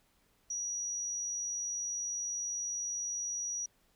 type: tone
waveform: sine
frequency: 5800 Hz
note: F#8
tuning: 35 cents flat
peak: -34 dBFS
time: 0.5-3.66 s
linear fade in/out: 5 ms
effects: pink hiss -71 dBFS RMS until 3.95 s

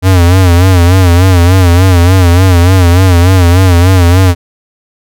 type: tone with vibrato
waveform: square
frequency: 90.1 Hz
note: F#2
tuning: 45 cents flat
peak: -3 dBFS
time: 0.02-4.35 s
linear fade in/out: 50 ms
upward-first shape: sine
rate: 3.4 Hz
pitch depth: 95 cents each way
effects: none

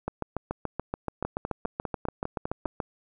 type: two click trains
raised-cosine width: 1 ms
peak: -16 / -15 dBFS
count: 8 / 20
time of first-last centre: 1.25-2.656 / 0.08-2.802 s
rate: 4.98 / 6.98 Hz
effects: none

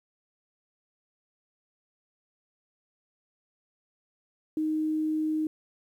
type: tone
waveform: sine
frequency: 311.1 Hz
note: D#4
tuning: in tune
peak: -25 dBFS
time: 4.57-5.47 s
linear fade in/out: 2 ms
effects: 10-bit

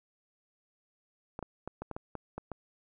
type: clicks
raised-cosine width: 1 ms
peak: -24 dBFS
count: 9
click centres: 1.391 / 1.427 / 1.676 / 1.82 / 1.913 / 1.965 / 2.153 / 2.38 / 2.517 s
effects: none

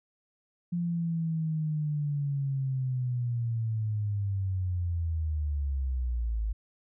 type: linear sweep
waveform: sine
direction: down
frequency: 174.61 to 51.7 Hz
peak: -27 dBFS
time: 0.72-6.53 s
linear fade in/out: 10 ms
effects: none

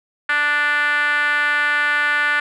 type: tone with band-pass filter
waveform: 5% pulse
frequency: 293.7 Hz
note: D4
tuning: in tune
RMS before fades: -18 dBFS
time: 0.29-2.4 s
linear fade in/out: 5 ms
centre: 1600 Hz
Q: 4.4
effects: none

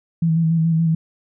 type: tone with vibrato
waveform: sine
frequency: 163.4 Hz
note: E3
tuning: 15 cents flat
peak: -14 dBFS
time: 0.22-0.95 s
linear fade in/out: 5 ms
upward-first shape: square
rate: 7 Hz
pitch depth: 27 cents each way
effects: none

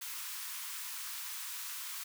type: high-pass noise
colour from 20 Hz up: white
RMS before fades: -42 dBFS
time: 0.01-2.04 s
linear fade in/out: 10 ms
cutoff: 910 Hz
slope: 96 dB/octave
effects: none

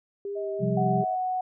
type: tone with vibrato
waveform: sine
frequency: 398.4 Hz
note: G4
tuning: 28 cents sharp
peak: -30 dBFS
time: 0.25-1.04 s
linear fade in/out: 2 ms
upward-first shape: triangle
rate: 2.8 Hz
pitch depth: 24 cents each way
type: tone with pitch glide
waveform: sine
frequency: 634 to 642.1 Hz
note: D#5 to E5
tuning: +32 to -46 cents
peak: -32 dBFS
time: 0.35-1.16 s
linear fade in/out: 20 ms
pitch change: +22 cents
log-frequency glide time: 0.65-0.88 s
type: chord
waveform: sine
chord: C suspended fourth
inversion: none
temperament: just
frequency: 130.81 / 174.42 / 196.22 Hz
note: C3 / F3 / G3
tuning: 0 / -2 / +2 cents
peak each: -28 dBFS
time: 0.59-1.05 s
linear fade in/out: 50 ms
type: tone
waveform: sine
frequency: 740 Hz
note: F#5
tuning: in tune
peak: -25 dBFS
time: 0.77-1.41 s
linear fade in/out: 5 ms
effects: none

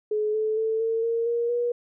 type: tone with pitch steps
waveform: sine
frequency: 425.4 / 434.1 / 443 / 452 / 461.2 / 470.6 / 480.3 Hz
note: G#4 / A4 / A4 / A4 / A#4 / A#4 / B4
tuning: +42 / -23 / +12 / +47 / -19 / +16 / -48 cents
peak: -22 dBFS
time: 0.11-1.72 s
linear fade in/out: 5 ms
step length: 230 ms
effects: none

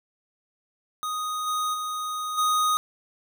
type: tone with level steps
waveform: square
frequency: 1244.5 Hz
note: D#6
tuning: in tune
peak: -28 / -25 / -29 / -21 dBFS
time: 1.03-2.77 s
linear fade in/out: 0 ms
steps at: 1.46 / 1.73 / 2.37 s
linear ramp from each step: 20 ms
effects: none

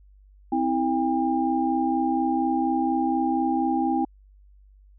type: tone cluster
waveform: sine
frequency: 259.4 / 323.6 / 802 Hz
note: C4 / E4 / G5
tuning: -15 / -32 / +39 cents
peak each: -25 dBFS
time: 0.52-4.05 s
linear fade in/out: 5 ms
effects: added 49 Hz sine -50 dBFS peak until 4.98 s

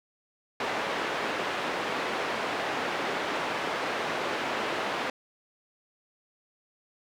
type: band-pass noise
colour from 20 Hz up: pink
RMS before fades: -31 dBFS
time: 0.6-5.1 s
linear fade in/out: 2 ms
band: 380 to 2600 Hz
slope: 12 dB/octave
effects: none

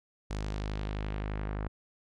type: tone with low-pass filter sweep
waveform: sawtooth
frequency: 51.6 Hz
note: G#1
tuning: 10 cents flat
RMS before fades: -35 dBFS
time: 0.3-1.68 s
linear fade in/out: 10 ms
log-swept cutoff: 7000 to 1500 Hz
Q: 1.2
effects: none

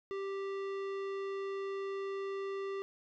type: tone with tanh clipping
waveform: sine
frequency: 392 Hz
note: G4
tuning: in tune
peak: -38 dBFS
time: 0.11-2.82 s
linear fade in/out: 0 ms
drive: 16 dB
effects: none

